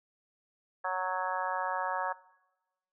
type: harmonic tone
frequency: 185 Hz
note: F#3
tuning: in tune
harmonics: 3 / 4 / 5 / 6 / 7 / 8 / 9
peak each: -39 / -37 / -36 / -37 / -39 / -47 / -38 dBFS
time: 0.84-2.13 s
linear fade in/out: 10 ms
effects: noise-tail reverb RT60 1.0 s tail -19 dB re dry